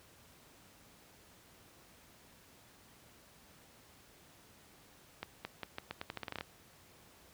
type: accelerating click train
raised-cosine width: 0.3 ms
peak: -23 dBFS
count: 14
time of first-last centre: 5.23-6.409 s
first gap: 220 ms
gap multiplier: 0.83
effects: pink hiss -61 dBFS RMS until 7.33 s + high-pass 60 Hz 12 dB/octave